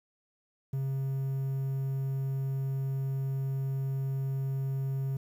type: tone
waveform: triangle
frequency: 135 Hz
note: C#3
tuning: 45 cents flat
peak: -27 dBFS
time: 0.73-5.17 s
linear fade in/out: 5 ms
effects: 10-bit